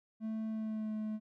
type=tone with pitch glide; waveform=triangle; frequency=220 to 215.5 Hz; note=A3 to A3; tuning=0 to -36 cents; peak=-33 dBFS; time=0.2-1.2 s; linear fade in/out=50 ms; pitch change=-36 cents; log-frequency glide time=0.49-0.93 s; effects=none